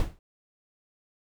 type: noise with exponential decay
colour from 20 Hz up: brown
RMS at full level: -22 dBFS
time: 0-0.19 s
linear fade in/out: 1 ms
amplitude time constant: 41 ms
effects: none